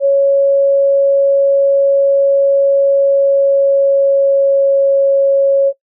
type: tone with pitch glide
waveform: sine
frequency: 554.4 to 550.9 Hz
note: C#5 to C#5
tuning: 0 to -11 cents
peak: -7 dBFS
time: 0-5.73 s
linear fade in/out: 50 ms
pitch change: -11 cents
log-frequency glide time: 2.94-4.89 s
effects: noise-tail reverb RT60 0.1 s tail -20 dB re dry